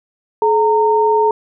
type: tone pair together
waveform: sine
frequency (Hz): 427.9 / 919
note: A4 / A#5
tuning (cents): -48 / -25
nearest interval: octave + minor second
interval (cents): 1323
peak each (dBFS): -13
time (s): 0.42-1.31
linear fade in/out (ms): 2
effects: none